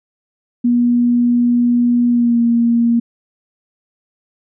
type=tone with pitch glide; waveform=sine; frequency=241.1 to 234.4 Hz; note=B3 to A#3; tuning=-41 to +10 cents; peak=-10 dBFS; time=0.64-3 s; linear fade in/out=10 ms; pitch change=-49 cents; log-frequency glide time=2.09-2.4 s; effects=none